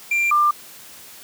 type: tone pair in turn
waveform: triangle / sine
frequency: 2374 / 1192.2 Hz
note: D7 / D6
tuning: +18 / +26 cents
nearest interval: octave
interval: 1192 cents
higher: first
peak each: -15 / -13 dBFS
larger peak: second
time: 0.11-0.31 / 0.31-0.51 s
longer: neither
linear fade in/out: 5 ms
effects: white hiss -42 dBFS RMS until 1.23 s + high-pass 80 Hz 12 dB/octave